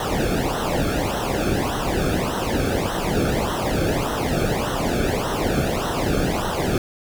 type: noise with flanger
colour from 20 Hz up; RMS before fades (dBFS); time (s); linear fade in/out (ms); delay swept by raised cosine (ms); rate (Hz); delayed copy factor
brown; -22; 0-6.78; 2; 0.42 to 1.04; 1.7; -0.9
effects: none